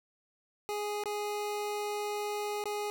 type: tone with dropouts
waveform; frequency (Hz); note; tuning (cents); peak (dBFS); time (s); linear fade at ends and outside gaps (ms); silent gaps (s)
25% pulse; 415.3; G#4; 0; -29; 0.69-2.9; 0; 1.037-1.057 / 2.639-2.656
effects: none